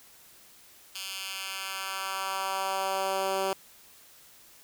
10% pulse tone with high-pass filter sweep, 192.4 Hz, G3, 32 cents flat, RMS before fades -32 dBFS, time 0.95-3.53 s, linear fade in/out 2 ms, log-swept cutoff 3300 to 390 Hz, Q 1.3, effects white hiss -55 dBFS RMS until 4.63 s

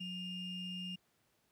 triangle ring-modulated tone, 1318.5 Hz, E6, in tune, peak -35 dBFS, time 0-0.96 s, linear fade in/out 10 ms, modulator 1500 Hz, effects pink hiss -75 dBFS RMS until 1.51 s + high-pass 100 Hz 12 dB/octave

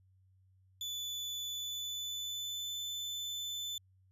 35% pulse tone with pitch glide, 3480 to 3516 Hz, A7 to A7, -20 to -2 cents, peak -36 dBFS, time 0.81-3.78 s, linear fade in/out 2 ms, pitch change +18 cents, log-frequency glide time 1.49-2.79 s, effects added 94 Hz sine -64 dBFS peak until 4.11 s + resampled to 32000 Hz

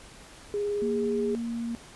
sine tone with vibrato, 410.3 Hz, G#4, 21 cents flat, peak -26 dBFS, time 0.54-1.35 s, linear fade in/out 0 ms, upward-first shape sine, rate 19 Hz, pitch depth 12 cents each way
sine tone, 233.1 Hz, A#3, in tune, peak -29 dBFS, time 0.82-1.75 s, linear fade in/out 0 ms
effects pink hiss -49 dBFS RMS until 1.95 s + resampled to 24000 Hz

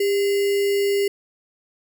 sine tone with sample-and-hold, 400.6 Hz, G4, 38 cents sharp, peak -17 dBFS, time 0-1.08 s, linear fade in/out 5 ms, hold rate 2450 Hz, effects none

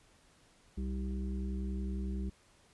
harmonic tone with a mistuned harmonic, 64.7 Hz, C2, 19 cents flat, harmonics 1 / 3 / 5 / 6, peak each -35 / -39 / -48 / -50 dBFS, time 0.77-2.3 s, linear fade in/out 10 ms, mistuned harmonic 5, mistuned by -33 cents, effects pink hiss -65 dBFS RMS until 2.73 s + resampled to 24000 Hz

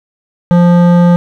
sine tone with hard clipping, 174.61 Hz, F3, in tune, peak -6 dBFS, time 0.51-1.16 s, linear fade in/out 0 ms, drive 13 dB, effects none

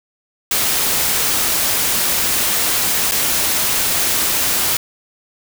white noise with dropouts, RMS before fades -17 dBFS, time 0.51-4.77 s, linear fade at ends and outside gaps 2 ms, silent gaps 3.112-3.119 s, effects none

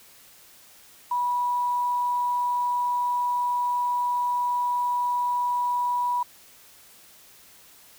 sine tone with quantisation, 977 Hz, B5, 19 cents flat, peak -22 dBFS, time 1.11-6.23 s, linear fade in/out 5 ms, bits 8, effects white hiss -52 dBFS RMS until 7.98 s

